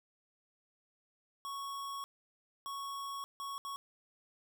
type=tone bursts at uneven times; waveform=square; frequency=1108.7 Hz; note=C#6; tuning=in tune; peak=-40 dBFS; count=4; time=1.45-2.04 / 2.66-3.24 / 3.4-3.58 / 3.65-3.76 s; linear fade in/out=0 ms; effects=none